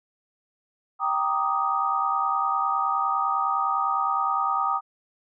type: chord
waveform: sine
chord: Eb major seventh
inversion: first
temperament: equal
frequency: 784 / 932.3 / 1174.7 / 1244.5 Hz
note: G5 / Bb5 / D6 / Eb6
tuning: 0 / 0 / 0 / 0 cents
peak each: -28 / -30 / -30 / -24 dBFS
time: 0.99-4.81 s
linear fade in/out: 50 ms
effects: none